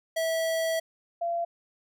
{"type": "tone pair in turn", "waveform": ["square", "sine"], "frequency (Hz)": [652, 683.4], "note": ["E5", "F5"], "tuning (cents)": [-19, -38], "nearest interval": "minor second", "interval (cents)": 81, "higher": "second", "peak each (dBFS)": -26, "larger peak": "neither", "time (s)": [[0.16, 0.8], [1.21, 1.45]], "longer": "first", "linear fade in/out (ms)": 10, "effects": []}